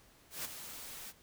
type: noise with ADSR envelope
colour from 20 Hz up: white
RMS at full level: -38 dBFS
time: 0.3-1.13 s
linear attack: 150 ms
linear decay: 11 ms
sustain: -9 dB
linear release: 42 ms
effects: pink hiss -63 dBFS RMS until 1.22 s